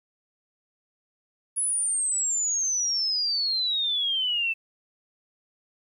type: exponential sweep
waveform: sine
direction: down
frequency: 10420 to 2637 Hz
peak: -23 dBFS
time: 1.56-4.54 s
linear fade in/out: 20 ms
effects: 10-bit